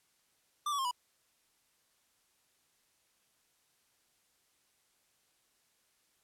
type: tone with pitch steps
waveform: square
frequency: 1184 / 1137 / 1066 / 982 Hz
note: D6 / C#6 / C6 / B5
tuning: +14 / +44 / +32 / -10 cents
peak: -32 dBFS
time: 0.66-0.912 s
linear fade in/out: 5 ms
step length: 63 ms
effects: white hiss -73 dBFS RMS until 6.23 s + low-pass 12000 Hz 12 dB/octave